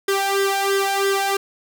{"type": "tone with flanger", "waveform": "sawtooth", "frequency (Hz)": 393.6, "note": "G4", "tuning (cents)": 7, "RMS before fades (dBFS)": -20, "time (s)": [0.08, 1.37], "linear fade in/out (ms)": 5, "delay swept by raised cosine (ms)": [0.58, 1.24], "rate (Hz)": 3, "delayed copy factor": 0.8, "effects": []}